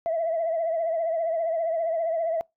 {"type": "tone with vibrato", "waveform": "sine", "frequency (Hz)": 659.3, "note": "E5", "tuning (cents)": 0, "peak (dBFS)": -22, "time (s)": [0.06, 2.41], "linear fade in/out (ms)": 0, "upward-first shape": "triangle", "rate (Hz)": 15, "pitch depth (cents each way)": 74, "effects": ["noise-tail reverb RT60 0.2 s tail -26 dB re dry", "tanh soft clip ceiling -19 dBFS"]}